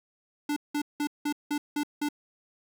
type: tone bursts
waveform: square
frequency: 293.7 Hz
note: D4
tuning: in tune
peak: -27 dBFS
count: 7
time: 0.49-2.088 s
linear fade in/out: 5 ms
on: 74 ms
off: 180 ms
effects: none